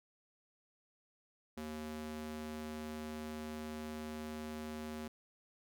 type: tone with high-pass filter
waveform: square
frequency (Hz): 77.1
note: D#2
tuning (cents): -15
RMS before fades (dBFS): -44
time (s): 1.57-5.08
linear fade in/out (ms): 5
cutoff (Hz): 200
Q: 1.4
effects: none